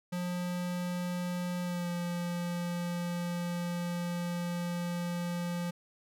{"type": "tone with pitch glide", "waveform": "square", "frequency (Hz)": [177.8, 174.24], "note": ["F3", "F3"], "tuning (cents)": [31, -4], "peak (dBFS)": -33, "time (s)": [0.12, 5.71], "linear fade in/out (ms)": 10, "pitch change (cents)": -35, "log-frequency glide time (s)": [1.63, 1.88], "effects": []}